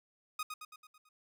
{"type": "tone with echo", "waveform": "sawtooth", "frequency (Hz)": 1244.5, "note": "D#6", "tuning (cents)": 0, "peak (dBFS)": -31, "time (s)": [0.39, 0.43], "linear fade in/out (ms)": 5, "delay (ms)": 110, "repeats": 6, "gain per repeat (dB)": -5, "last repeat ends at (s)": 1.09, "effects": []}